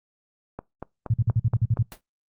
click train, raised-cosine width 1 ms, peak -19 dBFS, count 6, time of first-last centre 0.59-1.772 s, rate 4.23 Hz
sine tone bursts, 113.4 Hz, A#2, 47 cents flat, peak -17 dBFS, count 9, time 1.1-1.827 s, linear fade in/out 5 ms, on 39 ms, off 47 ms
pink noise with exponential decay, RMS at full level -35 dBFS, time 1.92-2.01 s, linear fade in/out 0 ms, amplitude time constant 19 ms
effects noise-tail reverb RT60 0.2 s tail -24 dB re dry + Opus 48 kbps

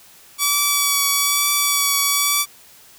5% pulse tone with vibrato, 1143 Hz, D6, 47 cents flat, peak -4 dBFS, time 0.38-2.46 s, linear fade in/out 50 ms, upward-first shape triangle, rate 1.1 Hz, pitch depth 20 cents each way, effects white hiss -47 dBFS RMS until 2.98 s

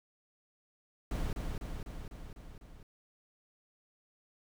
brown noise with echo, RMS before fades -34 dBFS, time 1.11-1.33 s, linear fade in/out 2 ms, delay 250 ms, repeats 6, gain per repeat -3 dB, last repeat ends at 2.83 s, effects none

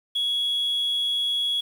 sine tone, 3347 Hz, G#7, 13 cents sharp, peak -20 dBFS, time 0.15-1.61 s, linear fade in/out 10 ms, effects tanh soft clip ceiling -20 dBFS + 8-bit

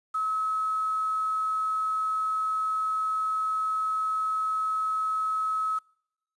sine tone with quantisation, 1287 Hz, E6, 42 cents flat, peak -25 dBFS, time 0.14-5.79 s, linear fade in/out 10 ms, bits 8, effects noise-tail reverb RT60 0.8 s tail -26 dB re dry + resampled to 24000 Hz

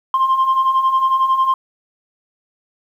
sine beating tone pair, 1046.5 / 1057.5 Hz, C6 / C6, 0 / +18 cents, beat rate 11 Hz, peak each -18 / -12 dBFS, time 0.14-1.54 s, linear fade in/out 2 ms, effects tanh soft clip ceiling -9 dBFS + 8-bit

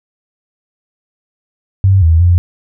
sine tone with pitch steps, 96.4 / 81.5 / 87.7 Hz, G2 / E2 / F2, -28 / -19 / +8 cents, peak -5 dBFS, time 1.84-2.38 s, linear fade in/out 0 ms, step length 180 ms, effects none

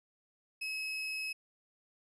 35% pulse tone, 2568 Hz, E7, 46 cents flat, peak -34 dBFS, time 0.61-1.33 s, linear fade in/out 10 ms, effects resampled to 22050 Hz

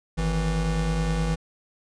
square tone pair together, 51.23 / 163.3 Hz, G#1 / E3, -23 / -16 cents, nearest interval octave + minor sixth, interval 2007 cents, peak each -26 / -26 dBFS, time 0.17-1.36 s, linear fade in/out 20 ms, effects resampled to 22050 Hz

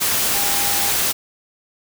sine tone in noise, 805 Hz, G5, 46 cents sharp, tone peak -28 dBFS, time 0.33-0.91 s, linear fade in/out 20 ms, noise white, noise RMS -19 dBFS, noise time 0-1.13 s, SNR -12 dB, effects none

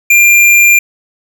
square tone, 2390 Hz, D7, 30 cents sharp, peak -4 dBFS, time 0.1-0.79 s, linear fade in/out 5 ms, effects none

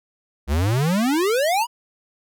square exponential sweep, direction up, 65.41 to 1000 Hz, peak -18 dBFS, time 0.47-1.67 s, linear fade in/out 50 ms, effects none

